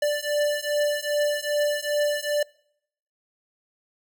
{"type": "beating tone pair", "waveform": "square", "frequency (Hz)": [587.3, 589.8], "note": ["D5", "D5"], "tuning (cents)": [0, 7], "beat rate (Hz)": 2.5, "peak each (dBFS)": [-26, -26], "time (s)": [0.02, 2.43], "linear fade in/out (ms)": 5, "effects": ["noise-tail reverb RT60 0.7 s tail -25 dB re dry"]}